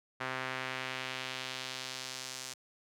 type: tone with band-pass filter sweep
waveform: sawtooth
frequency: 130 Hz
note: C3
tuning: 11 cents flat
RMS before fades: -40 dBFS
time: 0.2-2.54 s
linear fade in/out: 10 ms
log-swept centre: 1600 to 6600 Hz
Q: 1.2
effects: none